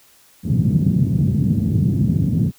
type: band-pass noise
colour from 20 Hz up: white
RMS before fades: -17 dBFS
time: 0.43-2.52 s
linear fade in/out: 50 ms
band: 100 to 190 Hz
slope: 24 dB/octave
effects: white hiss -52 dBFS RMS until 2.58 s